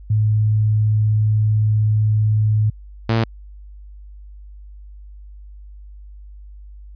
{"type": "tone pair in turn", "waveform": ["sine", "sawtooth"], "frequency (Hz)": [107.3, 113.48], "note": ["A2", "A#2"], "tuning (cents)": [-43, -46], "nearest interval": "minor second", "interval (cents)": 97, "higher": "second", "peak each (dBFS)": [-13, -11], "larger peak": "second", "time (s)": [[0.1, 2.7], [3.09, 3.24]], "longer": "first", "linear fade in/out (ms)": 5, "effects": ["added 50 Hz sine -36 dBFS peak until 6.95 s", "resampled to 11025 Hz"]}